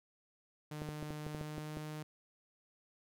sawtooth tone with pitch glide, 151.2 to 153.05 Hz, D#3 to D#3, -49 to -28 cents, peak -38 dBFS, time 0.71-2.03 s, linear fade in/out 5 ms, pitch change +21 cents, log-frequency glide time 1.27-1.76 s
clicks, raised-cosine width 2 ms, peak -29 dBFS, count 9, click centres 0.819 / 0.889 / 1.027 / 1.106 / 1.266 / 1.348 / 1.412 / 1.581 / 1.771 s
effects none

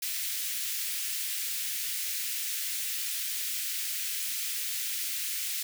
white high-pass noise, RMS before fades -33 dBFS, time 0.02-5.63 s, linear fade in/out 5 ms, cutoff 1900 Hz, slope 24 dB/octave, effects none

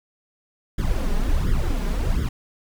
brown noise with flanger, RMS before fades -21 dBFS, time 0.78-2.29 s, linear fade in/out 5 ms, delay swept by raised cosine 0.57 to 4.97 ms, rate 1.4 Hz, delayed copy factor +0.95, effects none

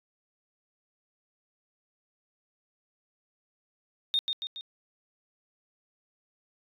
sine tone with echo, 3680 Hz, A#7, 23 cents flat, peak -22 dBFS, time 4.14-4.19 s, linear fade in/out 0 ms, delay 140 ms, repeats 3, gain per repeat -5 dB, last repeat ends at 4.61 s, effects tanh soft clip ceiling -18 dBFS

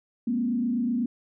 sine tone with frequency modulation, 240 Hz, B3, 49 cents flat, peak -23 dBFS, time 0.27-1.06 s, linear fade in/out 5 ms, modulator 28 Hz, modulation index 0.83, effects none

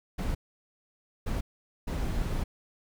brown noise bursts at uneven times, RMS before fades -30 dBFS, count 3, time 0.18-0.35 / 1.26-1.41 / 1.87-2.44 s, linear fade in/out 10 ms, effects none

